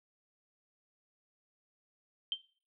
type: tone with exponential decay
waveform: sine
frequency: 3136 Hz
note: G7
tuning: in tune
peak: -26 dBFS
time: 2.32-2.4 s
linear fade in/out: 1 ms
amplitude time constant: 16 ms
effects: noise-tail reverb RT60 0.4 s tail -18 dB re dry